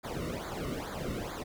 brown noise with flanger, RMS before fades -37 dBFS, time 0.03-1.44 s, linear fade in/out 20 ms, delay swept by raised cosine 0.35 to 1.25 ms, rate 2.3 Hz, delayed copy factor -0.95, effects none

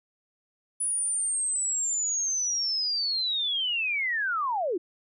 sine linear sweep, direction down, 9900 to 312.4 Hz, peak -25 dBFS, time 0.8-4.78 s, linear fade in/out 10 ms, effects none

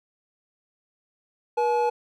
triangle tone pair together, 480.1 / 855 Hz, B4 / A5, -49 / -50 cents, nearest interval minor seventh, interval 999 cents, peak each -21 dBFS, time 1.57-1.9 s, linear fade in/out 10 ms, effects none

